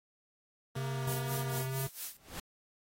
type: tone with pitch glide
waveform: 10% pulse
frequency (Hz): 233.1 to 237.6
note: A#3 to A#3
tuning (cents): 0 to +33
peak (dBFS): -35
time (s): 0.75-1.62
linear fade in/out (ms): 5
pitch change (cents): +33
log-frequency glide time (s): 0.92-1.08
type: tone with vibrato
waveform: square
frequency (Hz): 132.6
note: C3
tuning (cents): +23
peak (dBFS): -35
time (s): 0.76-1.87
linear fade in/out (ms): 5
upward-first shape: sine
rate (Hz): 2.1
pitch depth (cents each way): 21
type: noise with tremolo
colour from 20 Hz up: blue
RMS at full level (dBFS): -39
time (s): 1.07-2.17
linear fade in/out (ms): 5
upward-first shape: sine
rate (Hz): 4.4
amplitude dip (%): 85
type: noise with exponential growth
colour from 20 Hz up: pink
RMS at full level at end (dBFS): -39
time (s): 2.11-2.4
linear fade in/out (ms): 5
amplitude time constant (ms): 63
effects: AAC 48 kbps